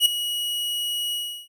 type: tone with ADSR envelope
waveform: 45% pulse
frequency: 2910 Hz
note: F#7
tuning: 29 cents flat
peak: -11 dBFS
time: 0-1.48 s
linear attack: 56 ms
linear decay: 8 ms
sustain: -13 dB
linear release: 350 ms
effects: none